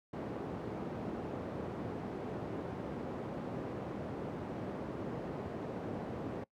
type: low-pass noise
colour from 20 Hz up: white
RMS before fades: -40 dBFS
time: 0.13-6.44 s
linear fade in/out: 5 ms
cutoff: 460 Hz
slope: 12 dB/octave
effects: noise-tail reverb RT60 0.1 s tail -23 dB re dry + high-pass 100 Hz 12 dB/octave